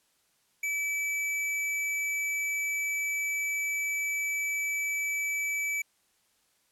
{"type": "tone", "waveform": "square", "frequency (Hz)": 2303, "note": "D7", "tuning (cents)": -34, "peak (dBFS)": -29, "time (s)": [0.63, 5.82], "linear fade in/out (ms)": 5, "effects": ["white hiss -70 dBFS RMS until 6.71 s", "low-pass 12000 Hz 12 dB/octave"]}